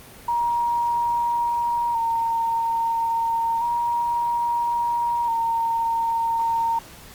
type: tone with vibrato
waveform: sine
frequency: 932.3 Hz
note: A#5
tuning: in tune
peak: -19 dBFS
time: 0.28-6.79 s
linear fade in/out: 5 ms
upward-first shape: square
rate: 0.3 Hz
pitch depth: 26 cents each way
effects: pink hiss -44 dBFS RMS until 7.14 s + Opus 32 kbps